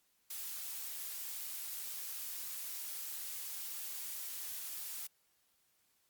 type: noise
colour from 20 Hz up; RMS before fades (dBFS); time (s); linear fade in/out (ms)
blue; -43; 0.3-5.07; 5
effects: white hiss -75 dBFS RMS until 6.09 s + Opus 48 kbps

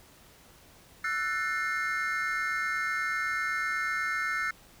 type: chord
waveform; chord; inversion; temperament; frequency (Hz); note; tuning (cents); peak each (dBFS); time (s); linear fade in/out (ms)
triangle; F# half-diminished seventh; third; just; 1332 / 1480 / 1776 / 2131; E6 / F#6 / A6 / C7; +18 / 0 / +16 / +31; -32; 1.04-4.51; 5
effects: pink hiss -56 dBFS RMS until 4.8 s

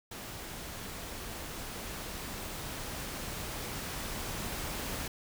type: noise with level ramp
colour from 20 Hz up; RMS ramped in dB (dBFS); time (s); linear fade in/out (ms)
pink; -43 to -37; 0.11-5.08; 5
effects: none

